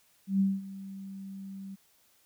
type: tone with ADSR envelope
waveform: sine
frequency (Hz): 194.4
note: G3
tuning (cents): -14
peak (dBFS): -21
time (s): 0.27-1.76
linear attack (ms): 130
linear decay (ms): 210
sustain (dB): -18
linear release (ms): 19
effects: white hiss -66 dBFS RMS until 2.25 s